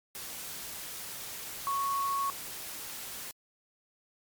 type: tone in noise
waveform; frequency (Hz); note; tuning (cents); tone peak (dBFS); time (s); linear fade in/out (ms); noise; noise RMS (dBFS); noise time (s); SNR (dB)
sine; 1107; C#6; -3; -28; 1.67-2.3; 0; white; -41; 0.15-3.31; +10
effects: MP3 96 kbps